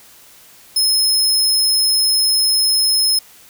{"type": "tone", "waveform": "sawtooth", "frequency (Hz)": 5170, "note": "E8", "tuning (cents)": -34, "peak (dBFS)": -10, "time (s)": [0.76, 3.19], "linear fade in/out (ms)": 5, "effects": ["white hiss -45 dBFS RMS until 3.49 s"]}